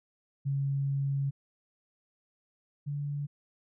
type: tone pair in turn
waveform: sine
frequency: 138.59 / 144.08 Hz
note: C#3 / D3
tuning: 0 / -33 cents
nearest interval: minor second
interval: 67 cents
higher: second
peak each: -27 / -31 dBFS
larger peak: first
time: 0.45-1.31 / 2.86-3.27 s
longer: first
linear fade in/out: 20 ms
effects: none